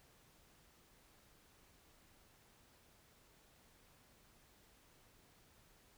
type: silence
effects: pink hiss -68 dBFS RMS until 5.97 s